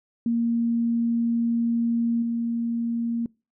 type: tone with level steps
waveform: sine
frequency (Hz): 233.1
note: A#3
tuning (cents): 0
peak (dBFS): -20 / -23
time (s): 0.26-3.26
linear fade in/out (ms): 2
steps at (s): 2.22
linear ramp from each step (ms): 5
effects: noise-tail reverb RT60 0.3 s tail -25 dB re dry